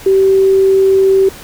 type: tone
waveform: sine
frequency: 385.7 Hz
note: G4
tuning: 28 cents flat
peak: -6 dBFS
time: 0.06-1.29 s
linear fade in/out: 5 ms
effects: pink hiss -33 dBFS RMS until 1.43 s